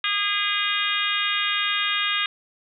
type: harmonic tone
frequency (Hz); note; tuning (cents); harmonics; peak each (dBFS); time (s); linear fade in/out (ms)
409; G#4; -26; 3 / 4 / 5 / 6 / 7 / 8 / 9; -29 / -29 / -29 / -29 / -29 / -29 / -29; 0.04-2.26; 2
effects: none